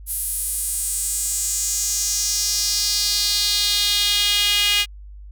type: tone with high-pass filter sweep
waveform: sawtooth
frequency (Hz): 410.5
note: G#4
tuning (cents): -20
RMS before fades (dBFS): -21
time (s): 0.06-4.86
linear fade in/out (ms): 50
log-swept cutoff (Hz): 11000 to 2800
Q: 3.1
effects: added 50 Hz sine -36 dBFS peak until 5.31 s